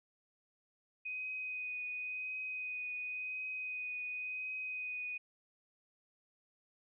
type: tone with vibrato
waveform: sine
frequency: 2500 Hz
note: D#7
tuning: 8 cents sharp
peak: -38 dBFS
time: 1.05-5.18 s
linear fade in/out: 10 ms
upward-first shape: triangle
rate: 0.93 Hz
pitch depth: 16 cents each way
effects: none